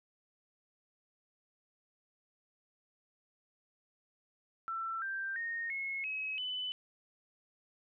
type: tone with pitch steps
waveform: sine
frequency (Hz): 1339 / 1574.1 / 1850.4 / 2175 / 2557 / 3006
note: E6 / G6 / A#6 / C#7 / D#7 / F#7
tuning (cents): +27 / +7 / -13 / -33 / +47 / +27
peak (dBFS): -35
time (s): 4.68-6.72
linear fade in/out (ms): 0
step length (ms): 340
effects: none